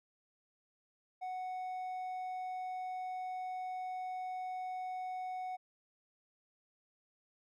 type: tone with hard clipping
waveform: sine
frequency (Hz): 740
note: F#5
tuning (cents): 0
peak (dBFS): -39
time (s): 1.21-5.57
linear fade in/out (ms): 20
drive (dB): 3
effects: none